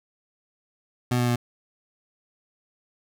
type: tone with pitch steps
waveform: 25% pulse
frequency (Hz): 123.47 / 122.12 / 120.79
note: B2 / B2 / B2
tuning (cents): 0 / -19 / -38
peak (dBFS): -17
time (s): 1.11-1.359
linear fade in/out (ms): 5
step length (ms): 83
effects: none